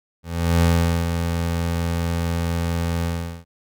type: tone with ADSR envelope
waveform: 25% pulse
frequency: 84.5 Hz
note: E2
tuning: 43 cents sharp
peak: -10 dBFS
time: 0.23-3.45 s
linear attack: 390 ms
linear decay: 430 ms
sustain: -7 dB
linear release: 400 ms
effects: none